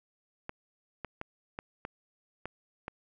clicks, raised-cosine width 0.5 ms, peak -22 dBFS, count 7, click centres 0.494 / 1.047 / 1.214 / 1.589 / 1.851 / 2.456 / 2.881 s, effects none

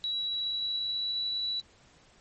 sine tone with pitch glide, 3902 to 3936 Hz, B7 to B7, -22 to -7 cents, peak -29 dBFS, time 0.04-1.6 s, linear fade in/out 0 ms, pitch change +15 cents, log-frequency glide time 0.25-1.23 s, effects pink hiss -60 dBFS RMS until 2.2 s + MP3 32 kbps

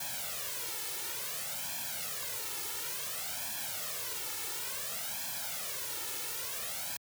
white noise with flanger, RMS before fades -38 dBFS, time 0-6.97 s, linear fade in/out 5 ms, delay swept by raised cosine 1.2 to 2.3 ms, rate 0.57 Hz, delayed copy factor +0.9, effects high-pass 100 Hz 12 dB/octave

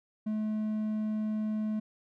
triangle tone, 215 Hz, A3, 40 cents flat, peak -27 dBFS, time 0.26-1.8 s, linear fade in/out 10 ms, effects none

